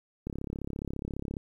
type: click train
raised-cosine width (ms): 3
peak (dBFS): -22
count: 39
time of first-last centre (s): 0.27-1.368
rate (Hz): 34.6
effects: 10-bit